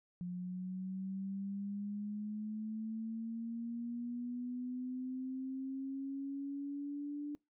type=linear sweep; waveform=sine; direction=up; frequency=177 to 293.7 Hz; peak=-38 dBFS; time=0.21-7.35 s; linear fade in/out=0 ms; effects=noise-tail reverb RT60 0.2 s tail -24 dB re dry